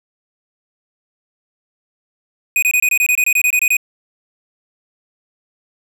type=tone bursts; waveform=square; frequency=2489 Hz; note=D#7; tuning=in tune; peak=-12 dBFS; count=14; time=2.56-3.768 s; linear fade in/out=2 ms; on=64 ms; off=24 ms; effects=none